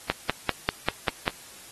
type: click train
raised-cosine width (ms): 0.3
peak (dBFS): -6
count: 7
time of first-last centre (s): 0.1-1.279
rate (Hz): 5.09
effects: white hiss -47 dBFS RMS until 1.71 s + AAC 32 kbps